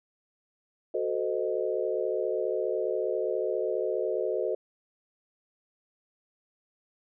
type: chord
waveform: sine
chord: F# diminished seventh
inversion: none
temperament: equal with one note detuned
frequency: 370 / 440 / 514.6 / 622.3 Hz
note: F#4 / A4 / C5 / Eb5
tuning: 0 / 0 / -29 / 0 cents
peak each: -32 / -31 / -32 / -33 dBFS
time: 0.94-4.55 s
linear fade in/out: 5 ms
effects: none